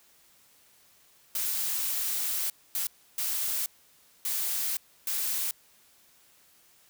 blue noise bursts at uneven times, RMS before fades -30 dBFS, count 5, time 1.35-2.5 / 2.75-2.87 / 3.18-3.66 / 4.25-4.77 / 5.07-5.51 s, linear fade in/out 2 ms, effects white hiss -61 dBFS RMS until 6.89 s

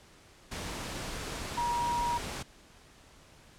sine tone in noise, 953 Hz, A#5, 38 cents sharp, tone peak -28 dBFS, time 1.57-2.18 s, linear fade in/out 10 ms, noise pink, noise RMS -38 dBFS, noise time 0.51-2.43 s, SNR +7 dB, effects pink hiss -57 dBFS RMS until 3.58 s + low-pass 9000 Hz 12 dB/octave

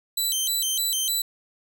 15% pulse tone with vibrato, 3520 Hz, A7, in tune, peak -16 dBFS, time 0.17-1.22 s, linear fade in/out 5 ms, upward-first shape square, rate 3.3 Hz, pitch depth 210 cents each way, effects none

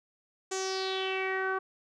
sawtooth tone with low-pass filter sweep, 380.2 Hz, F#4, 47 cents sharp, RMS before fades -32 dBFS, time 0.51-1.59 s, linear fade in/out 10 ms, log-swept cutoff 7200 to 1300 Hz, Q 5.1, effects none

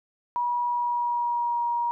sine tone with pitch glide, 966 to 949.4 Hz, B5 to A#5, -39 to +31 cents, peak -23 dBFS, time 0.36-1.91 s, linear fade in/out 0 ms, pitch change -30 cents, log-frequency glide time 0.64-1.63 s, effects none

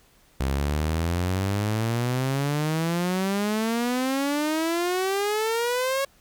sawtooth exponential sweep, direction up, 65.41 to 554.4 Hz, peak -19 dBFS, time 0.4-6.05 s, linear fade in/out 5 ms, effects pink hiss -59 dBFS RMS until 6.2 s

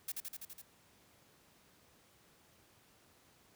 blue noise with echo, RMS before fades -39 dBFS, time 0.08-0.12 s, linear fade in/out 5 ms, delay 83 ms, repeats 6, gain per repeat -2 dB, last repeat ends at 0.618 s, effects pink hiss -66 dBFS RMS until 3.55 s + high-pass 80 Hz 12 dB/octave

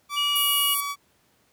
sawtooth tone with pitch glide, 1157 to 1139.1 Hz, D6 to C#6, -26 to +47 cents, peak -24 dBFS, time 0.09-0.96 s, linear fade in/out 50 ms, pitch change -27 cents, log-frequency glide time 0.31-0.75 s
sine tone, 2894 Hz, F#7, 39 cents flat, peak -22 dBFS, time 0.16-0.75 s, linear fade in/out 20 ms
white band-pass noise, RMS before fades -27 dBFS, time 0.35-0.81 s, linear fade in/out 10 ms, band 9400 to 14000 Hz, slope 48 dB/octave
effects pink hiss -64 dBFS RMS until 1.52 s + high-pass 80 Hz 12 dB/octave

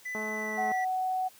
triangle tone with pitch glide, 1999 to 1955.6 Hz, B6 to B6, +20 to -18 cents, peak -32 dBFS, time 0.05-0.85 s, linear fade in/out 10 ms, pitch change -38 cents, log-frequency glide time 0.34-0.66 s
click train, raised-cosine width 1 ms, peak -25 dBFS, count 123, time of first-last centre 0.15-0.717 s, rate 215 Hz
sine tone, 746 Hz, F#5, 14 cents sharp, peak -27 dBFS, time 0.57-1.29 s, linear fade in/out 20 ms
effects white hiss -56 dBFS RMS until 1.39 s + high-pass 100 Hz 12 dB/octave

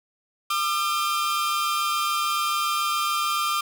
40% pulse tone cluster, 1201 / 1348 / 3159 Hz, D6 / E6 / G7, +38 / +38 / +13 cents, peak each -23 / -29 / -31 dBFS, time 0.5-3.61 s, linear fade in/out 5 ms, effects none

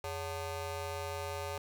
20% pulse ring-modulated tone, 325.9 Hz, E4, 20 cents flat, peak -29 dBFS, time 0.04-1.58 s, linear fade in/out 2 ms, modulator 238 Hz, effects none

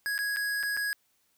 square tone with dropouts, 1661.2 Hz, G#6, in tune, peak -29 dBFS, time 0.06-0.93 s, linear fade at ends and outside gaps 0 ms, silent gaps 0.179-0.189 / 0.362-0.369 / 0.629-0.634 / 0.767-0.773 s, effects white hiss -71 dBFS RMS until 1.37 s

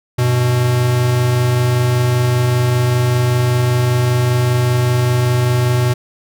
square tone pair together, 98.34 / 123.47 Hz, G2 / B2, +6 / 0 cents, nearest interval major third, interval 394 cents, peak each -23 / -13 dBFS, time 0.18-5.94 s, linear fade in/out 10 ms, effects none

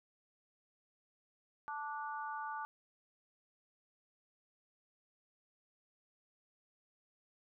harmonic tone, 293 Hz, D4, 4 cents flat, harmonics 3 / 4 / 5, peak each -42 / -44 / -46 dBFS, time 1.68-2.65 s, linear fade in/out 0 ms, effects none

